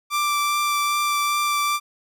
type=tone with vibrato; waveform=sawtooth; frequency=1174.7 Hz; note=D6; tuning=in tune; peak=-16 dBFS; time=0.1-1.8 s; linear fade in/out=50 ms; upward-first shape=triangle; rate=2.5 Hz; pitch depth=11 cents each way; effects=none